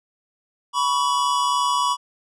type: tone pair together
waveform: square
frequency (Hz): 983.1 / 1126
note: B5 / C#6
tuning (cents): -8 / +27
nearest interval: major second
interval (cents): 235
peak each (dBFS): -22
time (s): 0.73-1.97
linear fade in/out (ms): 50
effects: resampled to 22050 Hz